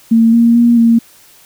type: tone with pitch steps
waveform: sine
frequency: 227.5 / 233.2 / 236.7 / 230.8 Hz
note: A#3 / A#3 / A#3 / A#3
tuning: -42 / +1 / +27 / -17 cents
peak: -5 dBFS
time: 0.11-0.99 s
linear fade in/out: 10 ms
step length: 220 ms
effects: white hiss -44 dBFS RMS until 1.45 s